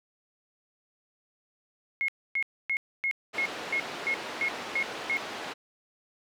sine tone bursts, 2163 Hz, C#7, 43 cents flat, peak -25 dBFS, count 10, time 2.01-5.17 s, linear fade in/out 0 ms, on 73 ms, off 270 ms
pink band-pass noise, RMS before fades -38 dBFS, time 3.33-5.54 s, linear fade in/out 20 ms, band 360 to 3800 Hz, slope 12 dB/octave
effects none

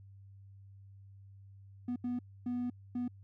triangle tone bursts at uneven times, 245.3 Hz, B3, 12 cents flat, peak -30 dBFS, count 4, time 1.88-1.96 / 2.04-2.19 / 2.46-2.7 / 2.95-3.08 s, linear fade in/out 5 ms, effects tanh soft clip ceiling -27 dBFS + added 98 Hz sine -52 dBFS peak until 3.23 s

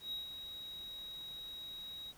triangle tone with ADSR envelope, 3815 Hz, A#7, 39 cents sharp, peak -36 dBFS, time 0-2.13 s, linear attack 120 ms, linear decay 140 ms, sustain -7 dB, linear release 31 ms, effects pink hiss -61 dBFS RMS until 2.17 s

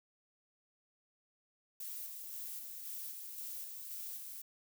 violet noise with tremolo, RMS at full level -44 dBFS, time 1.8-4.42 s, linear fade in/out 5 ms, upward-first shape square, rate 1.9 Hz, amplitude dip 30%, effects none

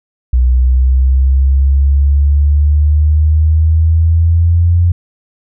sine exponential sweep, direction up, 61.74 to 87.4 Hz, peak -6 dBFS, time 0.33-4.92 s, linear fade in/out 5 ms, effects none

